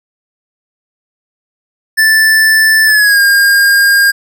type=tone with pitch glide; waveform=square; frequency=1760 to 1613.9 Hz; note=A6 to G6; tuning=0 to +50 cents; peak=-6 dBFS; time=1.97-4.12 s; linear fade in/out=20 ms; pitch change=-150 cents; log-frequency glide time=2.85-3.2 s; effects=none